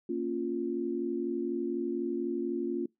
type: chord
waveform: sine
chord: Bb minor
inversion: none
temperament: equal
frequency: 233.1 / 277.2 / 349.2 Hz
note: Bb3 / Db4 / F4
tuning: 0 / 0 / 0 cents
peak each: -36 / -35 / -32 dBFS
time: 0.09-2.86 s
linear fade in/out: 5 ms
effects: noise-tail reverb RT60 0.2 s tail -25 dB re dry